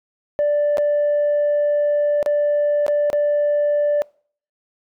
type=tone with dropouts; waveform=sine; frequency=587 Hz; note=D5; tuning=1 cent flat; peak=-13 dBFS; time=0.39-4.02 s; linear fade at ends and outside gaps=0 ms; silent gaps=0.772-0.782 / 2.228-2.261 / 2.865-2.881 / 3.101-3.13 s; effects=noise-tail reverb RT60 0.5 s tail -26 dB re dry + tanh soft clip ceiling -13 dBFS